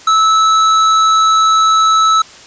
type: tone with hard clipping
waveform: triangle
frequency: 1306 Hz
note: E6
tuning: 17 cents flat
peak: -9 dBFS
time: 0.07-2.22 s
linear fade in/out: 5 ms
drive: 15 dB
effects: white hiss -37 dBFS RMS until 2.46 s + resampled to 16000 Hz